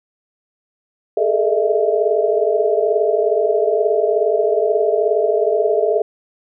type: tone cluster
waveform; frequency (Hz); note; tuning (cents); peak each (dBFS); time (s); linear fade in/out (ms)
sine; 412.9 / 429.6 / 451.9 / 613 / 666; G#4 / A4 / A4 / D#5 / E5; -10 / -41 / +46 / -26 / +18; -20; 1.17-6.02; 5
effects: none